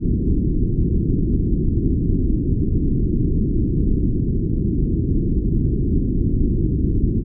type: low-pass noise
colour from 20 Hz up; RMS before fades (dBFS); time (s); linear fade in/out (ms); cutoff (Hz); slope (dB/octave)
pink; -18; 0-7.24; 50; 360; 48
effects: none